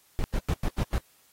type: noise bursts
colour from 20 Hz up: brown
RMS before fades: -25 dBFS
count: 6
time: 0.19-0.98 s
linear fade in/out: 0 ms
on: 50 ms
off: 98 ms
effects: white hiss -62 dBFS RMS until 1.32 s + AAC 48 kbps